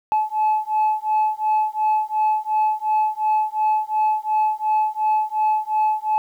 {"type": "beating tone pair", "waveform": "sine", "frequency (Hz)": [859, 861.8], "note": ["A5", "A5"], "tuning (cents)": [-42, -36], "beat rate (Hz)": 2.8, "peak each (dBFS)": [-19, -19], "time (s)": [0.12, 6.18], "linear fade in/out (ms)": 0, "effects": ["tanh soft clip ceiling -13 dBFS", "9-bit"]}